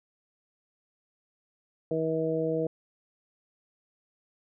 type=harmonic tone; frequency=160.3 Hz; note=E3; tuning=48 cents flat; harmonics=1 / 2 / 3 / 4; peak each=-34 / -32 / -28 / -34 dBFS; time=1.91-2.67 s; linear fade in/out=2 ms; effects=none